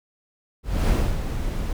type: noise with ADSR envelope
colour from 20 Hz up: brown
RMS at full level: -17 dBFS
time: 0.63-1.73 s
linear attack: 260 ms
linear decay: 270 ms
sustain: -9 dB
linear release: 4 ms
effects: none